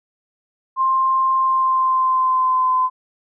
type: tone with pitch glide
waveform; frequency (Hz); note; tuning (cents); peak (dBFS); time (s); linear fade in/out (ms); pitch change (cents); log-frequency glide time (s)
sine; 1054 to 1024.6; C6 to C6; +12 to -37; -14; 0.76-2.9; 50; -49; 1.37-2.75
effects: none